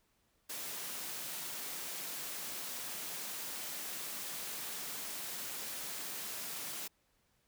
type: high-pass noise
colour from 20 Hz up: white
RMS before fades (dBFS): -42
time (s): 0.49-6.88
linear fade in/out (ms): 10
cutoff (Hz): 130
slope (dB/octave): 24
effects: pink hiss -75 dBFS RMS until 7.47 s